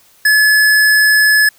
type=tone; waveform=square; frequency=1712 Hz; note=A6; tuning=48 cents flat; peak=-8 dBFS; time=0.25-1.49 s; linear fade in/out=5 ms; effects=white hiss -49 dBFS RMS until 1.58 s